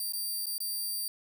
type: tone with dropouts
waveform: 5% pulse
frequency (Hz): 4699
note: D8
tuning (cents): 0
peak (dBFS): -25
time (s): 0-1.08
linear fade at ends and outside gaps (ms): 2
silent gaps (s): 0.123-0.134 / 0.458-0.467 / 0.581-0.603
effects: none